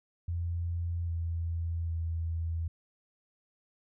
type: tone with pitch steps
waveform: sine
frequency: 85.5 / 83.7 / 82.6 Hz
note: F2 / E2 / E2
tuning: -36 / +27 / +4 cents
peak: -30 dBFS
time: 0.28-2.68 s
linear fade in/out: 5 ms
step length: 800 ms
effects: none